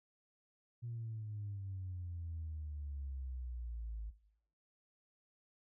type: exponential sweep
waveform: sine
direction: down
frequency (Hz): 119.9 to 52.6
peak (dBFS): -40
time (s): 0.82-4.11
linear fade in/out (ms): 20
effects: noise-tail reverb RT60 0.7 s tail -17 dB re dry + tanh soft clip ceiling -36 dBFS